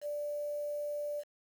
sine tone with quantisation, 587.3 Hz, D5, in tune, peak -34 dBFS, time 0.01-1.24 s, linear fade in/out 50 ms, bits 9, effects none

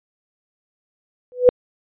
sine tone with exponential growth, 496.8 Hz, B4, 10 cents sharp, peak -3 dBFS, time 1.32-1.49 s, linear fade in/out 0 ms, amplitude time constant 36 ms, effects resampled to 8000 Hz

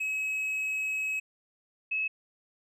triangle / sine tone pair in turn, 2561 / 2582 Hz, D#7 / E7, +49 / -37 cents, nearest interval unison, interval 14 cents, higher second, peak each -27 dBFS, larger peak neither, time 0-1.2 / 1.91-2.08 s, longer first, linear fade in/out 10 ms, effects none

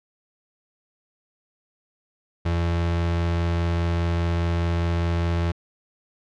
35% pulse tone, 84.9 Hz, F2, 48 cents flat, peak -19 dBFS, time 2.45-5.52 s, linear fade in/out 10 ms, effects low-pass 4000 Hz 12 dB/octave

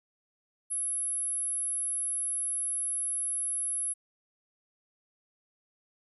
sine tone, 10920 Hz, F9, 40 cents flat, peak -29 dBFS, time 0.7-3.94 s, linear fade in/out 20 ms, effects none

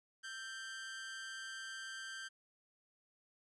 sawtooth tone with amplitude modulation, 1568 Hz, G6, in tune, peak -38 dBFS, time 0.23-2.29 s, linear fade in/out 20 ms, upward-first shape sine, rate 227 Hz, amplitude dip 60%, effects resampled to 22050 Hz + 13-bit

